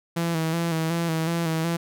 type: tone with vibrato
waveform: sawtooth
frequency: 164.81 Hz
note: E3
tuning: in tune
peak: -19 dBFS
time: 0.16-1.77 s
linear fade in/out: 10 ms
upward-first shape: square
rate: 2.7 Hz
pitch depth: 39 cents each way
effects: none